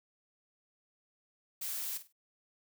blue noise with echo, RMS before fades -38 dBFS, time 1.61-1.98 s, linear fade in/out 10 ms, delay 49 ms, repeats 3, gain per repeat -12 dB, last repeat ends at 2.127 s, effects none

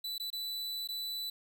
45% pulse tone with dropouts, 3977 Hz, B7, 11 cents sharp, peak -36 dBFS, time 0.04-1.3 s, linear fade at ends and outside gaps 5 ms, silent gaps 0.181-0.198 / 0.303-0.328 / 0.875-0.887 s, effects 12-bit

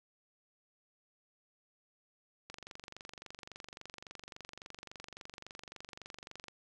click train, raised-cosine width 0.2 ms, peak -29 dBFS, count 95, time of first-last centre 2.5-6.483 s, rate 23.6 Hz, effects none

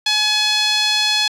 sawtooth tone with band-pass filter, 848 Hz, G#5, 36 cents sharp, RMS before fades -17 dBFS, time 0.06-1.28 s, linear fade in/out 5 ms, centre 3900 Hz, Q 2.9, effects resampled to 32000 Hz

